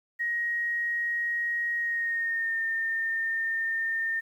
sine tone with pitch glide, 1885 to 1814.5 Hz, A#6 to A#6, +19 to -47 cents, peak -26 dBFS, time 0.19-4.21 s, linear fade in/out 20 ms, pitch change -66 cents, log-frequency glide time 1.75-2.61 s, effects 10-bit

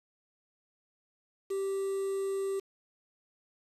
triangle tone with quantisation, 390 Hz, G4, 9 cents flat, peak -28 dBFS, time 1.5-2.6 s, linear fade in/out 10 ms, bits 8, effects resampled to 32000 Hz

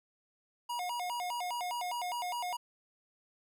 square tone with vibrato, 830.6 Hz, G#5, in tune, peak -35 dBFS, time 0.69-2.57 s, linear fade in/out 10 ms, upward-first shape square, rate 4.9 Hz, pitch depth 250 cents each way, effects none

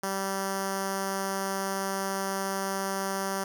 5% pulse tone with notch filter, 194.2 Hz, G3, 16 cents flat, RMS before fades -31 dBFS, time 0.03-3.44 s, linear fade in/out 5 ms, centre 2400 Hz, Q 0.98, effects none

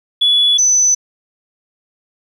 sine tone pair in turn, 3414 / 6023 Hz, G#7 / F#8, +47 / +30 cents, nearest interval minor seventh, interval 983 cents, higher second, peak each -8 dBFS, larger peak neither, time 0.21-0.58 / 0.58-0.95 s, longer neither, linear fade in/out 10 ms, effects tanh soft clip ceiling -4 dBFS + 8-bit

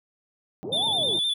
pink band-pass noise, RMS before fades -38 dBFS, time 0.63-1.19 s, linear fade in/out 0 ms, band 110 to 880 Hz, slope 48 dB/octave
sine linear two-way sweep, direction up then down, 304.5 to 932.3 to 304.5 Hz, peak -31 dBFS, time 0.64-1.17 s, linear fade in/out 5 ms, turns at 0.87 s
triangle tone with vibrato, 3520 Hz, A7, in tune, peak -21 dBFS, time 0.72-1.34 s, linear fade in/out 10 ms, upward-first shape square, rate 9.6 Hz, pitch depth 34 cents each way
effects none

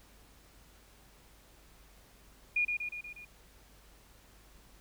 sine tone with echo, 2435 Hz, D#7, 38 cents flat, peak -26 dBFS, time 2.56-2.65 s, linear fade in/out 5 ms, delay 120 ms, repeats 5, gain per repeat -4 dB, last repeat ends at 3.25 s, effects added 50 Hz sine -61 dBFS peak until 4.8 s + pink hiss -61 dBFS RMS until 4.8 s

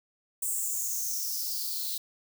violet noise with high-pass filter sweep, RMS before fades -32 dBFS, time 0.42-1.98 s, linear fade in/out 5 ms, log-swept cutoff 8300 to 3900 Hz, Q 6.3, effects none

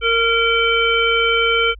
harmonic tone with a mistuned harmonic, 461.5 Hz, A#4, 17 cents flat, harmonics 1 / 3 / 5 / 7, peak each -19 / -18 / -19 / -20 dBFS, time 0.01-1.75 s, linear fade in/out 50 ms, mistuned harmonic 7, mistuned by -82 cents, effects added 50 Hz sine -35 dBFS peak until 1.79 s

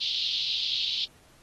pink band-pass noise, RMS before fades -29 dBFS, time 0-1.06 s, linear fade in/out 20 ms, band 3200 to 4400 Hz, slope 48 dB/octave, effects pink hiss -59 dBFS RMS until 1.42 s + AAC 32 kbps

